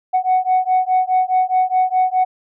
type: beating tone pair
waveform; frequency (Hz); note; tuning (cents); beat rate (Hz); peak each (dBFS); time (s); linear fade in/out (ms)
sine; 740 / 744.8; F#5 / F#5; 0 / +11; 4.8; -15 / -15; 0.13-2.25; 20
effects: tanh soft clip ceiling -9 dBFS